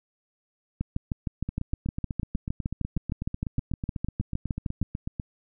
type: two click trains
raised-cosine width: 5 ms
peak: -18 / -15 dBFS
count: 31 / 27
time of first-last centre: 1.49-5.198 / 0.81-4.816 s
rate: 8.09 / 6.49 Hz
effects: none